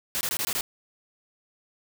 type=noise bursts; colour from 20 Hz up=white; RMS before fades=-28 dBFS; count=6; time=0.15-0.609 s; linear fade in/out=0 ms; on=59 ms; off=21 ms; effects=none